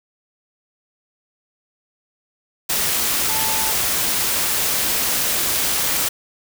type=tone in noise; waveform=sine; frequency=880 Hz; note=A5; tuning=in tune; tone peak=-27 dBFS; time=3.29-3.72 s; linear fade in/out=10 ms; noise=white; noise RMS=-20 dBFS; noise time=2.69-6.09 s; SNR=-10 dB; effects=none